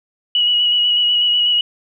sine tone with vibrato, 2922 Hz, F#7, 22 cents flat, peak -12 dBFS, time 0.35-1.61 s, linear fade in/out 2 ms, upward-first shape square, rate 8.1 Hz, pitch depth 16 cents each way, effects none

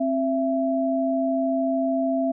sine tone pair together, 265.4 / 668 Hz, C4 / E5, +25 / +23 cents, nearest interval octave + major third, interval 1598 cents, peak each -23 dBFS, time 0-2.32 s, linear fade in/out 10 ms, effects none

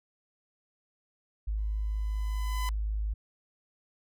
sine tone, 52.6 Hz, G#1, 23 cents sharp, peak -28 dBFS, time 1.47-3.14 s, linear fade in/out 10 ms
sawtooth tone with exponential growth, 1008 Hz, B5, 35 cents sharp, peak -29 dBFS, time 1.58-2.69 s, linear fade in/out 0 ms, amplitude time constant 240 ms
effects none

